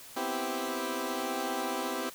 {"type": "chord", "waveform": "15% pulse", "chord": "C major seventh", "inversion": "third", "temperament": "equal", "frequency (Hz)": [246.9, 261.6, 329.6, 392], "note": ["B3", "C4", "E4", "G4"], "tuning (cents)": [0, 0, 0, 0], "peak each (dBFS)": [-34, -30, -31, -30], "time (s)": [0.16, 2.1], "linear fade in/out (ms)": 10, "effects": ["white hiss -49 dBFS RMS until 2.14 s"]}